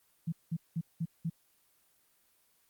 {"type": "tone bursts", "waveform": "sine", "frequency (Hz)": 164.7, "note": "E3", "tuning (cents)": -1, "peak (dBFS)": -30, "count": 5, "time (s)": [0.27, 1.3], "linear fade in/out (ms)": 10, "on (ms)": 54, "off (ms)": 190, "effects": ["white hiss -70 dBFS RMS until 2.69 s", "Opus 24 kbps"]}